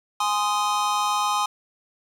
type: chord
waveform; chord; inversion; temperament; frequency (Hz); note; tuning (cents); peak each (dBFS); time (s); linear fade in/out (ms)
square; Ab major; none; just; 830.6 / 1038.3 / 1245.9; Ab5 / C6 / Eb6; 0 / -14 / +2; -26; 0.2-1.46; 5
effects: low-pass 10000 Hz 12 dB/octave + 8-bit